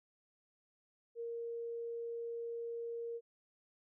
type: tone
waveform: sine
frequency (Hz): 466.2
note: A#4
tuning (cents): 0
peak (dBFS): -39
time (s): 1.15-3.21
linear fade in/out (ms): 50
effects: none